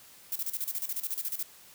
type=noise with tremolo; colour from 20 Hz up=violet; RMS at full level=-32 dBFS; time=0.32-1.43 s; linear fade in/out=2 ms; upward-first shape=square; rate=14 Hz; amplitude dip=80%; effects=white hiss -54 dBFS RMS until 1.74 s